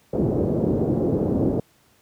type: low-pass noise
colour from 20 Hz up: white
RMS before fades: -21 dBFS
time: 0.13-1.6 s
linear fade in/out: 5 ms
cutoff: 450 Hz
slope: 24 dB/octave
effects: pink hiss -59 dBFS RMS until 2.01 s + high-pass 80 Hz 12 dB/octave